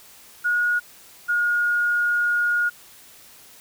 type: tone pair in turn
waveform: sine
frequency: 1446 / 1433.5 Hz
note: F#6 / F6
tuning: -40 / +45 cents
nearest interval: unison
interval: 15 cents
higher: first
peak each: -18 dBFS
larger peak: neither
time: 0.44-0.8 / 1.28-2.7 s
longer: second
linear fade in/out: 20 ms
effects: white hiss -48 dBFS RMS until 3.6 s